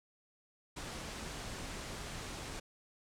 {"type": "low-pass noise", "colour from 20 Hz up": "pink", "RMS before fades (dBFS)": -44, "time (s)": [0.76, 2.6], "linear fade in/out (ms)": 10, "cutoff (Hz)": 9200, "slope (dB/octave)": 24, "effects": []}